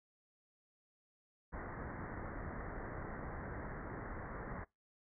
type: low-pass noise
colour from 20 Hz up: pink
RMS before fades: -45 dBFS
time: 1.52-4.65 s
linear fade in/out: 20 ms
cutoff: 2000 Hz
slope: 96 dB/octave
effects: noise-tail reverb RT60 0.2 s tail -23 dB re dry